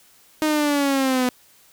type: linear sweep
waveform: sawtooth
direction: down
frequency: 311.1 to 248.1 Hz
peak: -14 dBFS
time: 0.42-1.29 s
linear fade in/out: 0 ms
effects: white hiss -54 dBFS RMS until 1.72 s